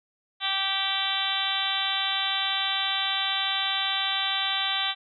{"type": "harmonic tone with a mistuned harmonic", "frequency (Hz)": 389.5, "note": "G4", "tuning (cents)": -11, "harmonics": [2, 3, 4, 5, 6, 7, 8, 9, 10], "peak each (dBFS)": [-34, -35, -35, -36, -36, -37, -31, -30, -31], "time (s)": [0.4, 4.95], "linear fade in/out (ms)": 50, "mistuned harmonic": 6, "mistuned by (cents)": -16, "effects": []}